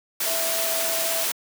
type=tone in noise; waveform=sine; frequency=660 Hz; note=E5; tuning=2 cents sharp; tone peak=-29 dBFS; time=0.26-1.24 s; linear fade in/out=5 ms; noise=white; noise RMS=-25 dBFS; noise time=0.2-1.32 s; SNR=-7 dB; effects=high-pass 300 Hz 12 dB/octave